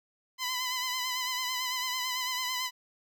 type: tone with vibrato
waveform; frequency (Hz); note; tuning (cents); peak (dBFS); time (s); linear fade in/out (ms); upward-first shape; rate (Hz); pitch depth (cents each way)
10% pulse; 1011; B5; +40; -22; 0.38-2.71; 50; sine; 9; 41
effects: none